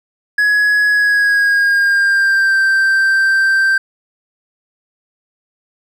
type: tone with pitch glide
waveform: triangle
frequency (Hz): 1679 to 1566.6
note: G#6 to G6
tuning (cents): +18 to -2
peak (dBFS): -8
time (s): 0.38-3.78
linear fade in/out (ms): 5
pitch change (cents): -120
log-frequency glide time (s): 0.9-2.57
effects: none